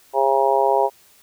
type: harmonic tone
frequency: 135.6 Hz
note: C#3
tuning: 38 cents flat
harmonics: 3 / 4 / 5 / 6 / 7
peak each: -21 / -21 / -21 / -21 / -21 dBFS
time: 0.13-0.9 s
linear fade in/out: 50 ms
effects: white hiss -53 dBFS RMS until 1.22 s